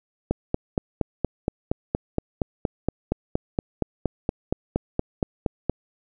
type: click train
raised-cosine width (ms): 2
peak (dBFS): -8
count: 24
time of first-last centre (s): 0.31-5.696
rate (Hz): 4.27
effects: none